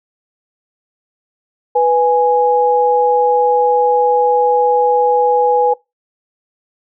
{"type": "tone pair together", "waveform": "sine", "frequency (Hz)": [493.9, 830.6], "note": ["B4", "G#5"], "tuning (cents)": [0, 0], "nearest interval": "major sixth", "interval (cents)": 900, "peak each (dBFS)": -12, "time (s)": [1.75, 5.74], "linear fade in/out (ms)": 10, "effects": ["noise-tail reverb RT60 0.2 s tail -22 dB re dry"]}